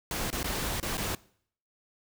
pink noise with dropouts, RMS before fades -32 dBFS, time 0.11-1.15 s, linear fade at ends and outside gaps 2 ms, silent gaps 0.303-0.327 / 0.431-0.443 / 0.8-0.828 / 0.972-0.978 s, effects noise-tail reverb RT60 0.6 s tail -22 dB re dry

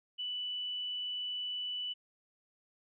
sine tone, 2973 Hz, F#7, 8 cents sharp, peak -35 dBFS, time 0.18-1.94 s, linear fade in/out 20 ms, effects none

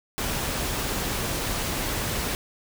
pink noise, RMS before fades -28 dBFS, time 0.18-2.35 s, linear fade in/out 0 ms, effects none

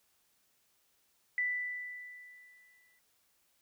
sine tone with exponential decay, 1982 Hz, B6, 6 cents sharp, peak -28 dBFS, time 1.38-2.99 s, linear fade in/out 1 ms, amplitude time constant 350 ms, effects white hiss -73 dBFS RMS until 3.61 s

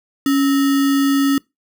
sine tone with sample-and-hold, 277.2 Hz, C#4, in tune, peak -12 dBFS, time 0.26-1.38 s, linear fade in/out 2 ms, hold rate 1575 Hz, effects noise-tail reverb RT60 0.2 s tail -24 dB re dry

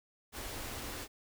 pink band-stop noise, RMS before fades -42 dBFS, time 0.32-1.08 s, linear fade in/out 50 ms, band 130 to 210 Hz, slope 96 dB/octave, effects none

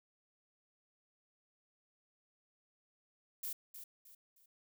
violet noise with echo, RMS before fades -41 dBFS, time 3.43-3.53 s, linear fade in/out 5 ms, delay 310 ms, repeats 3, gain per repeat -9 dB, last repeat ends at 4.46 s, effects none

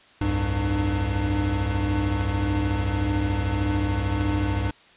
square tone cluster, 65 / 87 / 100.5 / 299.8 Hz, C2 / F2 / G2 / D4, -11 / -6 / +44 / +36 cents, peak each -28 / -32 / -26 / -29 dBFS, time 0.21-4.71 s, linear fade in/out 5 ms, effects white hiss -53 dBFS RMS until 4.96 s + resampled to 8000 Hz

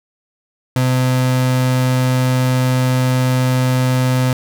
35% pulse tone, 127.9 Hz, C3, 39 cents flat, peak -11 dBFS, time 0.76-4.33 s, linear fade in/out 2 ms, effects none

